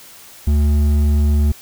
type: tone with hard clipping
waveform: triangle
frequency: 73.42 Hz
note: D2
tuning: in tune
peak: -13 dBFS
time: 0.47-1.52 s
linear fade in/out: 5 ms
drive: 11 dB
effects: white hiss -41 dBFS RMS until 1.61 s